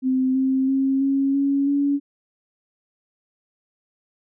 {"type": "tone with pitch steps", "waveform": "sine", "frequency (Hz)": [259.6, 264.1, 268.8, 273.5, 278.2, 283.1], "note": ["C4", "C4", "C4", "C#4", "C#4", "C#4"], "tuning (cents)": [-13, 16, 47, -23, 6, 37], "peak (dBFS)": -17, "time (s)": [0.02, 2], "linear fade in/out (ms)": 50, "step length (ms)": 330, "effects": []}